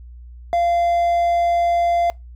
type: tone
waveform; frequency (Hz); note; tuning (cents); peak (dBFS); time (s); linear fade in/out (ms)
triangle; 690; F5; -21; -13; 0.53-2.1; 0
effects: noise-tail reverb RT60 0.2 s tail -24 dB re dry + added 60 Hz sine -36 dBFS peak until 2.35 s